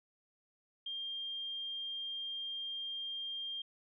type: tone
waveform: sine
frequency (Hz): 3200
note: G7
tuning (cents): +35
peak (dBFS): -38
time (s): 0.86-3.62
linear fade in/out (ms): 5
effects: none